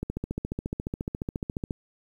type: click train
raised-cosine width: 3 ms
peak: -17 dBFS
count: 25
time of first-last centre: 0.03-1.708 s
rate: 14.3 Hz
effects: 9-bit